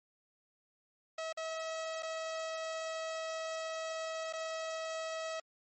sawtooth tone with dropouts, 644 Hz, E5, 41 cents flat, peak -33 dBFS, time 1.18-5.4 s, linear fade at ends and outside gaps 5 ms, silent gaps 1.327-1.372 / 2.025-2.03 / 4.327-4.334 s, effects MP3 32 kbps

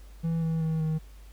triangle tone with pitch steps, 164.81 / 162.35 / 159.93 / 157.55 Hz, E3 / E3 / D#3 / D#3, 0 / -26 / +48 / +22 cents, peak -23 dBFS, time 0.23-0.99 s, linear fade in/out 20 ms, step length 190 ms, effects added 50 Hz sine -45 dBFS peak until 1.32 s + pink hiss -59 dBFS RMS until 1.32 s

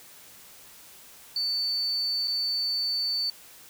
sine tone with dropouts, 4500 Hz, C#8, 25 cents sharp, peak -25 dBFS, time 1.36-3.3 s, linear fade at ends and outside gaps 2 ms, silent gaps 2.275-2.279 s, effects white hiss -50 dBFS RMS until 3.69 s

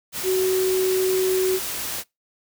sine tone in noise, 374.2 Hz, F#4, 20 cents sharp, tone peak -18 dBFS, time 0.23-1.6 s, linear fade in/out 50 ms, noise white, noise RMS -29 dBFS, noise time 0.12-2.04 s, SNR +8 dB, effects noise-tail reverb RT60 0.2 s tail -24 dB re dry

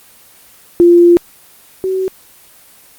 sine tone pair in turn, 346.3 / 377.7 Hz, F4 / F#4, -15 / +36 cents, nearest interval major second, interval 151 cents, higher second, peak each -3 / -13 dBFS, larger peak first, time 0.8-1.17 / 1.84-2.08 s, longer first, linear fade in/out 0 ms, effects white hiss -43 dBFS RMS until 2.98 s + Opus 24 kbps

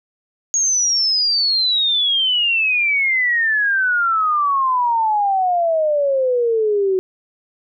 sine exponential sweep, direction down, 6645 to 370 Hz, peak -14 dBFS, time 0.54-6.99 s, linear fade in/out 0 ms, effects none

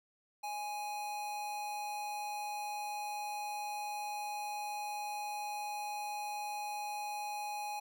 square tone with amplitude modulation, 830.6 Hz, G#5, in tune, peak -37 dBFS, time 0.43-7.8 s, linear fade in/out 10 ms, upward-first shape sine, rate 211 Hz, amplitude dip 30%, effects none

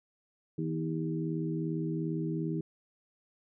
harmonic tone with a mistuned harmonic, 80 Hz, D#2, 49 cents sharp, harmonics 2 / 3 / 4 / 5, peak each -33 / -40 / -35 / -40 dBFS, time 0.58-2.61 s, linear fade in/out 5 ms, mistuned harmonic 3, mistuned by +19 cents, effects none

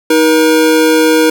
square tone pair together, 315.2 / 478.4 Hz, D#4 / A#4, +23 / +45 cents, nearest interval perfect fifth, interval 722 cents, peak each -10 dBFS, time 0.1-1.3 s, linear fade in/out 5 ms, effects none

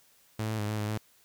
sawtooth tone with pitch steps, 109.1 / 109.9 / 104.2 / 107.5 / 105.2 / 107.9 Hz, A2 / A2 / G#2 / A2 / G#2 / A2, -14 / -2 / +6 / -40 / +23 / -33 cents, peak -26 dBFS, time 0.39-0.978 s, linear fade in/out 5 ms, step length 98 ms, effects white hiss -63 dBFS RMS until 1.24 s

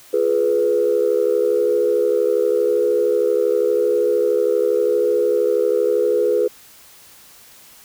sine chord, F diminished, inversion none, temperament equal with one note detuned, 349.2 / 421.1 / 493.9 Hz, F4 / Ab4 / Cb5, 0 / +24 / 0 cents, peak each -23 / -17 / -17 dBFS, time 0.13-6.48 s, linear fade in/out 10 ms, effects tanh soft clip ceiling -7 dBFS + white hiss -46 dBFS RMS until 7.84 s

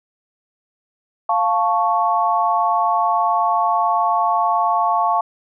sine chord, F augmented, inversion none, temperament equal, 698.5 / 880 / 1108.7 Hz, F5 / A5 / C#6, 0 / 0 / 0 cents, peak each -19 dBFS, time 1.29-5.21 s, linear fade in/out 5 ms, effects none

